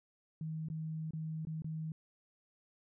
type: tone with dropouts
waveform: sine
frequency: 158.3 Hz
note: D#3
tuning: 30 cents sharp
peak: -37 dBFS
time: 0.41-1.92 s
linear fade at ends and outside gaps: 2 ms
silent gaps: 0.686-0.7 / 1.108-1.134 / 1.451-1.47 / 1.621-1.644 s
effects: none